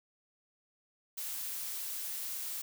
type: noise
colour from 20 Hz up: blue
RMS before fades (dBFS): -39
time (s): 1.17-2.62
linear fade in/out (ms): 10
effects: none